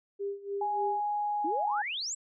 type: tone with tremolo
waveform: sine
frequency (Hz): 400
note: G4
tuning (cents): +35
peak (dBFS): -30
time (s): 0.19-1.01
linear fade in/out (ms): 20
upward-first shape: sine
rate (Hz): 3.4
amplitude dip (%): 85
type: tone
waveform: sine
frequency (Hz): 830.6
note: G#5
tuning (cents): 0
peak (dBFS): -28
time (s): 0.61-1.82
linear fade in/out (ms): 5
type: exponential sweep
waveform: sine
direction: up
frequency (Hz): 288.2 to 8000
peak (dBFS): -32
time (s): 1.44-2.15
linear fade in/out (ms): 10
effects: none